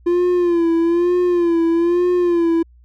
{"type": "tone with vibrato", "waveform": "triangle", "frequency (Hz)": 344.5, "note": "F4", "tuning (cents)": -24, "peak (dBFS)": -11, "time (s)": [0.06, 2.63], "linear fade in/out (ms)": 10, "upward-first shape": "sine", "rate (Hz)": 1.1, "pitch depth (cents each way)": 66, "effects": ["added 60 Hz sine -45 dBFS peak until 2.84 s"]}